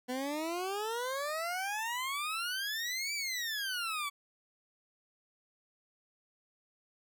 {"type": "exponential two-way sweep", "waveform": "20% pulse", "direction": "up then down", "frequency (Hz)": [246.2, 2349, 1124], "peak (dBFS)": -29, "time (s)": [0.08, 4.1], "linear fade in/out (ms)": 20, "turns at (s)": 3.14, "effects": []}